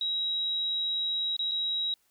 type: tone with dropouts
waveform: sine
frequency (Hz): 3844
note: B7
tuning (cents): -48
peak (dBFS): -27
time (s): 0.01-1.94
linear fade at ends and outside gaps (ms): 2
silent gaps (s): 1.366-1.392 / 1.513-1.517
effects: white hiss -70 dBFS RMS until 2.1 s